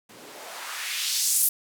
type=noise with band-pass filter sweep; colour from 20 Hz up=blue; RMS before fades=-28 dBFS; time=0.09-1.49 s; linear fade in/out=5 ms; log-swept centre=200 to 12000 Hz; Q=1.4; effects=none